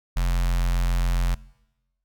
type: tone with notch filter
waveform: square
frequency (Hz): 43.65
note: F1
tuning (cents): 0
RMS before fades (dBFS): -22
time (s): 0.16-1.35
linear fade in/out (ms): 10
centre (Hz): 360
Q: 0.58
effects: noise-tail reverb RT60 1.0 s tail -22 dB re dry